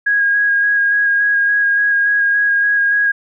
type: tone with vibrato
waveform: sine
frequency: 1642 Hz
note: G#6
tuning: 20 cents flat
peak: -11 dBFS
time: 0.06-3.12 s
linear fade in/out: 10 ms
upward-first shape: square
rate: 3.5 Hz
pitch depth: 13 cents each way
effects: none